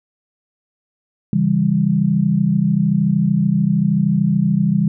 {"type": "chord", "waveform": "sine", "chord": "C# diminished", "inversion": "none", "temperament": "just", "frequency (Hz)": [138.59, 166.31, 199.57], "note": ["C#3", "E3", "G3"], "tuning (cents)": [0, 16, 31], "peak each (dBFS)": [-20, -17, -16], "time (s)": [1.33, 4.88], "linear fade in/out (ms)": 2, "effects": []}